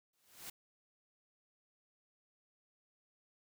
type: noise with exponential growth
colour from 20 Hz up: white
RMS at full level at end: -44 dBFS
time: 0.13-0.5 s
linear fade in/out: 5 ms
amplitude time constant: 79 ms
effects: none